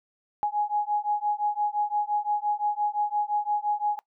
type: beating tone pair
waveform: sine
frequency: 830.6 / 836.4 Hz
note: G#5 / G#5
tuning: 0 / +12 cents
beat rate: 5.8 Hz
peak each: -27 dBFS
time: 0.43-3.99 s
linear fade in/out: 0 ms
effects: noise-tail reverb RT60 0.1 s tail -21 dB re dry